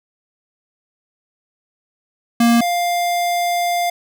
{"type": "tone pair in turn", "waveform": "square", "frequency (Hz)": [234.4, 700], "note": ["A#3", "F5"], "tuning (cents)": [10, 4], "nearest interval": "octave + perfect fifth", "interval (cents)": 1894, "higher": "second", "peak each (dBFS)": [-11, -17], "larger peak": "first", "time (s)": [[2.4, 2.61], [2.61, 3.9]], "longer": "second", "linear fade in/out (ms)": 5, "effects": []}